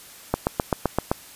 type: click train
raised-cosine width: 1 ms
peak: -5 dBFS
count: 7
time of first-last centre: 0.34-1.115 s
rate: 7.74 Hz
effects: white hiss -45 dBFS RMS until 1.35 s + resampled to 32000 Hz